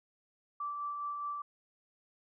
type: tone with tremolo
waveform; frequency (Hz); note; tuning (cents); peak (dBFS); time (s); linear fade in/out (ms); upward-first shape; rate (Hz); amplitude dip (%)
sine; 1165; D6; -14; -34; 0.6-1.42; 5; sine; 4.8; 30
effects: none